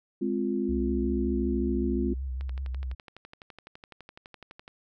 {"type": "chord", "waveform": "sine", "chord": "F minor", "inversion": "first", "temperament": "equal", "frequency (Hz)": [207.7, 261.6, 349.2], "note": ["Ab3", "C4", "F4"], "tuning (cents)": [0, 0, 0], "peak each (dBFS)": -30, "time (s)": [0.21, 2.14], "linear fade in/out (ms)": 10}
{"type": "tone with vibrato", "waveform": "sine", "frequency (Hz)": 65.41, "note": "C2", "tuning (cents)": 0, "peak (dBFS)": -30, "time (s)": [0.68, 2.95], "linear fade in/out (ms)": 20, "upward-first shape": "triangle", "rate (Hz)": 5.3, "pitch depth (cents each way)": 78}
{"type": "click train", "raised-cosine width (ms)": 0.3, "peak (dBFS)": -29, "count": 28, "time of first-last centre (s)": [2.41, 4.679], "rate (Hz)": 11.9}
{"effects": []}